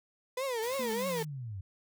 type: tone with vibrato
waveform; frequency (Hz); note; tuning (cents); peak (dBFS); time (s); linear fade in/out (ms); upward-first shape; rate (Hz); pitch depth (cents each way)
35% pulse; 491.9; B4; -7; -30; 0.37-1.23; 5; triangle; 3.2; 220
type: noise with tremolo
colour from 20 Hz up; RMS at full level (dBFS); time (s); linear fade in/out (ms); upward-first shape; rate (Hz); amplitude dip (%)
white; -44; 0.62-1.25; 10; sine; 11; 30
type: linear sweep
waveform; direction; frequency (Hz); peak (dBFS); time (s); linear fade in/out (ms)
sine; down; 238.9 to 89.1; -37; 0.79-1.61; 5
effects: none